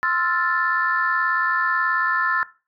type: chord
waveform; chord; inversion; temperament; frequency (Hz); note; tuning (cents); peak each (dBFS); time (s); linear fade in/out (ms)
sine; F major seventh; second; equal; 1046.5 / 1318.5 / 1396.9 / 1760; C6 / E6 / F6 / A6; 0 / 0 / 0 / 0; -25 / -24 / -26 / -21; 0.03-2.43; 0
effects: noise-tail reverb RT60 0.3 s tail -17 dB re dry + tanh soft clip ceiling -9 dBFS